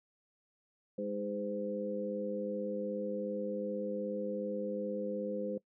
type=harmonic tone with a mistuned harmonic; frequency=102.6 Hz; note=G#2; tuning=21 cents flat; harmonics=2 / 3 / 4 / 5; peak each=-39 / -44 / -43 / -37 dBFS; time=0.98-5.58 s; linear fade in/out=5 ms; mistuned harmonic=3; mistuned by=+34 cents; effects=noise-tail reverb RT60 0.1 s tail -21 dB re dry